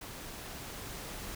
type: noise with level ramp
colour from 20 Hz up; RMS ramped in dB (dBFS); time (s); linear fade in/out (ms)
pink; -45 to -42; 0.01-1.35; 5
effects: none